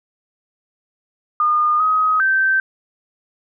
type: tone with pitch steps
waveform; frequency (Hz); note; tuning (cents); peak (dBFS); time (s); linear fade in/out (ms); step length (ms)
sine; 1218 / 1262 / 1554; D#6 / D#6 / G6; -37 / +24 / -16; -13; 1.4-2.6; 2; 400
effects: none